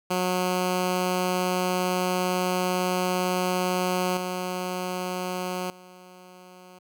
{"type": "tone with level steps", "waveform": "10% pulse", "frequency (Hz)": 182.2, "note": "F#3", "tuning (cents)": -26, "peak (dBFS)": [-15, -20, -38], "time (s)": [0.1, 6.79], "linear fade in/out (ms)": 10, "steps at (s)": [4.17, 5.7], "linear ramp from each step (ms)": 2, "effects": []}